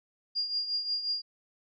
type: tone with tremolo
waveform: sine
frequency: 4818 Hz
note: D8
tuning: 43 cents sharp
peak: -26 dBFS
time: 0.35-1.22 s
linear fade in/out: 20 ms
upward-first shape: triangle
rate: 5.6 Hz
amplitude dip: 70%
effects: none